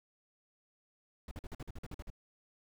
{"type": "noise bursts", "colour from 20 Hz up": "brown", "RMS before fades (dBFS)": -43, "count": 11, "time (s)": [1.28, 2.102], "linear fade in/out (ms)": 2, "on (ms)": 32, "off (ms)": 47, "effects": []}